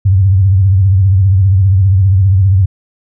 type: tone with vibrato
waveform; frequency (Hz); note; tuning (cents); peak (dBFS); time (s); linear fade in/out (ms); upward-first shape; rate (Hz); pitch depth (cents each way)
sine; 95.9; G2; -37; -5; 0.05-2.66; 10; triangle; 15; 130
effects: none